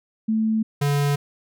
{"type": "tone pair in turn", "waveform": ["sine", "square"], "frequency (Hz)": [220, 143.3], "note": ["A3", "D3"], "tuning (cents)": [0, -42], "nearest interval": "perfect fifth", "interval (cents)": 742, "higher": "first", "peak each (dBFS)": [-18, -19], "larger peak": "first", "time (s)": [[0.28, 0.63], [0.81, 1.16]], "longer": "neither", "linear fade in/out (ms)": 10, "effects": []}